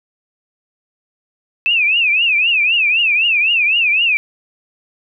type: tone with vibrato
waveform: sine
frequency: 2586 Hz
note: E7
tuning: 34 cents flat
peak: -11 dBFS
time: 1.66-4.17 s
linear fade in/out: 0 ms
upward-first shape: triangle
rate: 3.9 Hz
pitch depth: 200 cents each way
effects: none